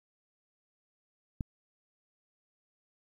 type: click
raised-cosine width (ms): 5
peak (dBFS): -21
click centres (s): 1.408
effects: 10-bit